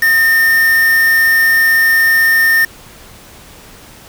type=tone with quantisation; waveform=triangle; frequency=1814 Hz; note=A#6; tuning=48 cents flat; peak=-6 dBFS; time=0.02-2.65 s; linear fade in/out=5 ms; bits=3; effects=pink hiss -38 dBFS RMS until 4.08 s